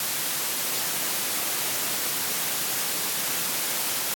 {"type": "high-pass noise", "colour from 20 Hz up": "white", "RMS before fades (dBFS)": -27, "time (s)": [0, 4.14], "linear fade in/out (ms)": 2, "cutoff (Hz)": 120, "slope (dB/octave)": 24, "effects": ["AAC 64 kbps"]}